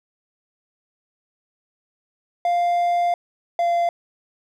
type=tone pair in turn; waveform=triangle; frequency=698.5 / 689.3 Hz; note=F5 / F5; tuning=0 / -23 cents; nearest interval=unison; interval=23 cents; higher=first; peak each=-15 dBFS; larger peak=neither; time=2.45-3.14 / 3.59-3.89 s; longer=first; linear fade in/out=2 ms; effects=none